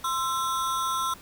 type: ring-modulated tone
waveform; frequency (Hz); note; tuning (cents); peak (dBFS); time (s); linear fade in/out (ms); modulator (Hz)
square; 1190; D6; +22; -23; 0.04-1.14; 5; 147
effects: pink hiss -49 dBFS RMS until 1.21 s